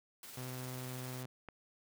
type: noise with tremolo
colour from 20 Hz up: white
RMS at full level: -49 dBFS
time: 0.23-1.23 s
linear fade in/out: 2 ms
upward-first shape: triangle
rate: 20 Hz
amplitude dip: 40%
type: tone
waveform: sawtooth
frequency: 127.4 Hz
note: C3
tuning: 46 cents flat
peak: -38 dBFS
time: 0.37-1.26 s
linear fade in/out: 5 ms
type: click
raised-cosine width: 0.5 ms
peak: -32 dBFS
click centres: 1.487 s
effects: none